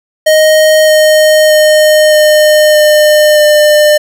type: tone with pitch steps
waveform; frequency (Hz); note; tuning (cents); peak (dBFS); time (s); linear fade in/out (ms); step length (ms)
square; 622.3 / 618 / 613.7 / 609.5 / 605.3 / 601.1; D#5 / D#5 / D#5 / D#5 / D#5 / D5; 0 / -12 / -24 / -36 / -48 / +40; -4; 0.26-3.98; 10; 620
effects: none